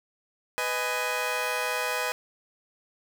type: chord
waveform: 15% pulse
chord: G# minor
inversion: first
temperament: just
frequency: 498.4 / 623 / 830.6 Hz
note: B4 / D#5 / G#5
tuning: +16 / +2 / 0 cents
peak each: -24 / -26 / -27 dBFS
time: 0.58-2.12 s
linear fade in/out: 0 ms
effects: none